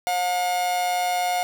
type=tone with amplitude modulation; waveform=45% pulse; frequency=718 Hz; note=F5; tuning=48 cents sharp; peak=-19 dBFS; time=0.07-1.43 s; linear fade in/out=0 ms; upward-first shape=sine; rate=183 Hz; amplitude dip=50%; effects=none